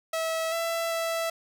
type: tone with pitch steps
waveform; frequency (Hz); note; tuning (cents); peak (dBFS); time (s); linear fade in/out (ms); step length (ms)
sawtooth; 649 / 666 / 661; E5 / E5 / E5; -27 / +18 / +5; -23; 0.13-1.3; 5; 390
effects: none